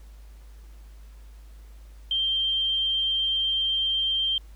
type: tone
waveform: sine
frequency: 3156 Hz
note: G7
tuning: 11 cents sharp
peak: -22 dBFS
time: 2.11-4.38 s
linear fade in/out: 2 ms
effects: added 52 Hz sine -43 dBFS peak until 4.55 s + pink hiss -60 dBFS RMS until 4.55 s